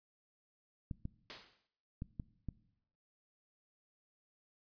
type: clicks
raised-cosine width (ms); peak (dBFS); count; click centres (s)
5; -28; 5; 0.912 / 1.054 / 2.021 / 2.198 / 2.487
type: noise with exponential decay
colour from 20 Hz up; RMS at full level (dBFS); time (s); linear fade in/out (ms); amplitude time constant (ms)
white; -42; 1.3-1.67; 0; 79
effects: noise-tail reverb RT60 0.8 s tail -20 dB re dry + resampled to 11025 Hz